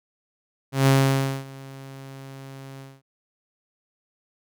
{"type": "tone with ADSR envelope", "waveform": "sawtooth", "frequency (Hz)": 135.4, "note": "C#3", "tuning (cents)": -40, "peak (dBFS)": -10, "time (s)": [0.72, 3.02], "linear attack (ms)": 150, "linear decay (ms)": 570, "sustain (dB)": -24, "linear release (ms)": 220, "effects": []}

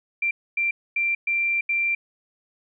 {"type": "tone bursts at uneven times", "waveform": "sine", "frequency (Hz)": 2362, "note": "D7", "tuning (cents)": 9, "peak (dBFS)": -20, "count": 5, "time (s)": [[0.22, 0.31], [0.57, 0.71], [0.96, 1.15], [1.27, 1.61], [1.69, 1.95]], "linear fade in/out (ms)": 5, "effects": []}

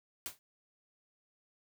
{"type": "noise with exponential decay", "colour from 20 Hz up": "white", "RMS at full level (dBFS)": -36, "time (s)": [0.26, 0.39], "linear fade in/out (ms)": 0, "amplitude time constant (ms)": 27, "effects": []}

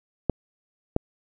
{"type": "clicks", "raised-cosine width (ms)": 2, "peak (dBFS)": -7, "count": 2, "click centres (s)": [0.297, 0.964], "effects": []}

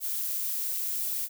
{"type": "noise", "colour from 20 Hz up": "violet", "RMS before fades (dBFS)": -31, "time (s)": [0, 1.29], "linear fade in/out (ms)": 50, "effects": []}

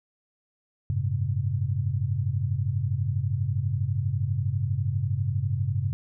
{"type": "tone cluster", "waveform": "sine", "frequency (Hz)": [94.6, 106.9, 134.7], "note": ["F#2", "A2", "C#3"], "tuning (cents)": [39, -49, -49], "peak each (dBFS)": -28, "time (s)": [0.9, 5.93], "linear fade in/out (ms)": 0, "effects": []}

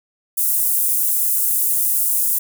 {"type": "high-pass noise", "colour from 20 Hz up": "pink", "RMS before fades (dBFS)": -18, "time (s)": [0.37, 2.39], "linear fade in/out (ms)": 10, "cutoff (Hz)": 10000, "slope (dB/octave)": 24, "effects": []}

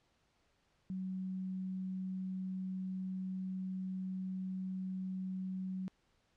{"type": "tone", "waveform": "sine", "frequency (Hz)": 187.4, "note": "F#3", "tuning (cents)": 22, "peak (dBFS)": -37, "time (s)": [0.9, 5.88], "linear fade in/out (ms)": 0, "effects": ["pink hiss -75 dBFS RMS until 6.36 s", "low-pass 6000 Hz 12 dB/octave"]}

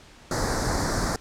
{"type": "band-stop noise", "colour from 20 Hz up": "pink", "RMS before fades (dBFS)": -25, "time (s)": [0.31, 1.16], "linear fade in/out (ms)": 2, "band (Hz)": [1900, 4400], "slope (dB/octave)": 48, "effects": ["pink hiss -50 dBFS RMS until 1.2 s", "low-pass 7000 Hz 12 dB/octave"]}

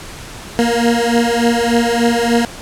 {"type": "beating tone pair", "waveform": "20% pulse", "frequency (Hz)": [233.1, 236.5], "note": ["A#3", "A#3"], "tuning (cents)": [0, 25], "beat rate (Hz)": 3.4, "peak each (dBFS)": -10, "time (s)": [0.59, 2.45], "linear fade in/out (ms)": 0, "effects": ["pink hiss -32 dBFS RMS until 2.61 s", "low-pass 10000 Hz 12 dB/octave"]}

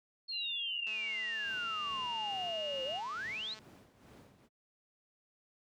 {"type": "exponential two-way sweep", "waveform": "sine", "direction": "down then up", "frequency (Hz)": [4358, 514, 4358], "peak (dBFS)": -37, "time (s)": [0.28, 3.55], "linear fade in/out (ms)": 20, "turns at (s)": 2.84}
{"type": "tone with pitch glide", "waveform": "sine", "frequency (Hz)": [2794, 2844], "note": ["F7", "F7"], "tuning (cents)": [0, 31], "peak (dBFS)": -38, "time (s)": [0.31, 3.01], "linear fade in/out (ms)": 50, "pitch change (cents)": 31, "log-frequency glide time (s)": [1.71, 2.64]}
{"type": "click train", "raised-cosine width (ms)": 0.2, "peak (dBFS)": -35, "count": 591, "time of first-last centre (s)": [0.87, 3.589], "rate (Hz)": 217}
{"type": "noise with tremolo", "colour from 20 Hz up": "brown", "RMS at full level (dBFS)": -48, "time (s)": [1.43, 4.49], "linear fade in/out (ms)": 50, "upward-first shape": "sine", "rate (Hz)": 2.3, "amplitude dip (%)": 65}
{"effects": ["high-pass 150 Hz 12 dB/octave"]}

